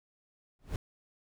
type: noise with exponential growth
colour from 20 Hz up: brown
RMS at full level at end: -30 dBFS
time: 0.59-0.76 s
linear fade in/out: 2 ms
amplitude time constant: 35 ms
effects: none